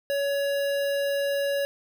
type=tone with notch filter; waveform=square; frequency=562 Hz; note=C#5; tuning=24 cents sharp; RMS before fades=-26 dBFS; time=0.1-1.65 s; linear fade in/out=0 ms; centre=7400 Hz; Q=1.5; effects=none